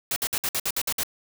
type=noise bursts; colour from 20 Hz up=white; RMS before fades=-26 dBFS; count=9; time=0.11-1.034 s; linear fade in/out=2 ms; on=52 ms; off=57 ms; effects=none